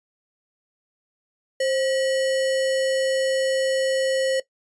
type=tone with sample-and-hold; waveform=sine; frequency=529 Hz; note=C5; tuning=19 cents sharp; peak=-19 dBFS; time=1.6-4.4 s; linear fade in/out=5 ms; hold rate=2450 Hz; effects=noise-tail reverb RT60 0.1 s tail -17 dB re dry + resampled to 22050 Hz